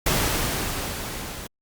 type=noise with level ramp; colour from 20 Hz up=pink; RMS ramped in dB=-21 to -36 dBFS; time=0.06-1.47 s; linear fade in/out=5 ms; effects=Opus 48 kbps